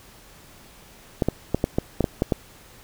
clicks, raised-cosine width 2 ms, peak -6 dBFS, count 9, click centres 1.222 / 1.286 / 1.546 / 1.641 / 1.785 / 2.007 / 2.042 / 2.221 / 2.322 s, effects pink hiss -49 dBFS RMS until 2.83 s

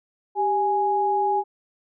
sine tone pair together, 392 / 830.6 Hz, G4 / G#5, 0 / 0 cents, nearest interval octave + minor second, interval 1300 cents, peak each -25 / -20 dBFS, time 0.35-1.44 s, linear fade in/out 50 ms, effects none

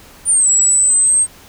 sine exponential two-way sweep, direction down then up, 9397 to 7720 to 8440 Hz, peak -9 dBFS, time 0.25-1.27 s, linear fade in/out 50 ms, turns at 0.51 s, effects pink hiss -42 dBFS RMS until 1.48 s

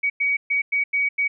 sine tone bursts at uneven times, 2259 Hz, C#7, 32 cents sharp, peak -18 dBFS, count 6, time 0.03-0.1 / 0.2-0.37 / 0.5-0.62 / 0.72-0.84 / 0.93-1.09 / 1.18-1.28 s, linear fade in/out 10 ms, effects none

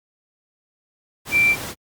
sine tone in noise, 2349 Hz, D7, in tune, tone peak -13 dBFS, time 1.31-1.56 s, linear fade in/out 50 ms, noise pink, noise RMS -30 dBFS, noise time 1.25-1.75 s, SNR +14 dB, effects high-pass 80 Hz 12 dB/octave + Opus 48 kbps

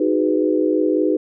sine chord, G# minor seventh, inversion second, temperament equal with one note detuned, 311.1 / 370 / 415.3 / 498.8 Hz, D#4 / F#4 / G#4 / B4, 0 / 0 / 0 / +17 cents, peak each -18 / -21 / -22 / -22 dBFS, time 0-1.17 s, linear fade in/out 5 ms, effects none

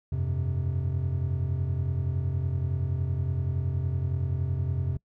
triangle chord, F suspended second, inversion none, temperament equal, 87.31 / 98 / 130.81 Hz, F2 / G2 / C3, 0 / 0 / 0 cents, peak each -27 / -32 / -27 dBFS, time 0.12-4.97 s, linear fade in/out 5 ms, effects noise-tail reverb RT60 0.1 s tail -25 dB re dry

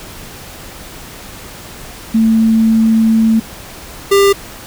sine / square tone pair in turn, 223.2 / 397.7 Hz, A3 / G4, +25 / +25 cents, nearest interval minor seventh, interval 1000 cents, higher second, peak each -7 dBFS, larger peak neither, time 2.14-3.4 / 4.11-4.33 s, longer first, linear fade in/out 10 ms, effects pink hiss -32 dBFS RMS until 4.66 s

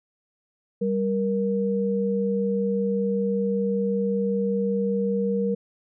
sine tone pair together, 196 / 470.8 Hz, G3 / A#4, 0 / +17 cents, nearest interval octave + minor third, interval 1517 cents, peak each -24 dBFS, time 0.81-5.55 s, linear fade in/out 10 ms, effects none

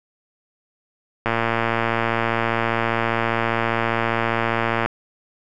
click train, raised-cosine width 0.5 ms, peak -5 dBFS, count 415, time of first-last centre 1.26-4.86 s, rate 115 Hz, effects none

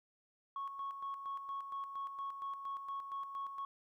sine tone with tremolo, 1103 Hz, C#6, 9 cents flat, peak -37 dBFS, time 0.56-3.65 s, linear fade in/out 2 ms, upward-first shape square, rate 4.3 Hz, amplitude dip 55%, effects tanh soft clip ceiling -35 dBFS + 13-bit

